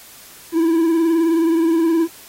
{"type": "tone with vibrato", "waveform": "triangle", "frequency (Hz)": 329.6, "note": "E4", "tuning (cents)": 0, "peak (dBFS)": -11, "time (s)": [0.52, 2.08], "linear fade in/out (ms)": 50, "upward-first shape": "triangle", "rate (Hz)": 19, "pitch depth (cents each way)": 61, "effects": ["white hiss -42 dBFS RMS until 2.28 s", "AAC 48 kbps"]}